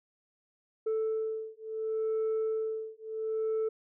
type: beating tone pair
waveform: sine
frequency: 440 / 440.71 Hz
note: A4 / A4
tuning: 0 / +3 cents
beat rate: 0.71 Hz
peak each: -31 dBFS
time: 0.86-3.69 s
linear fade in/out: 10 ms
effects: tanh soft clip ceiling -26 dBFS